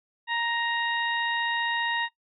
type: harmonic tone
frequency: 935 Hz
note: A#5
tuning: 5 cents sharp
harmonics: 1 / 2 / 3 / 4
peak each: -29 / -29 / -34 / -35 dBFS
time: 0.27-2.09 s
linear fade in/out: 50 ms
effects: noise-tail reverb RT60 0.1 s tail -17 dB re dry